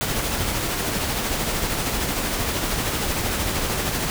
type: noise with tremolo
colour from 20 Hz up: pink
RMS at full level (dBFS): -23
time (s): 0.01-4.1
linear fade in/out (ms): 0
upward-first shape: sine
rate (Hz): 13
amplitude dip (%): 30
effects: none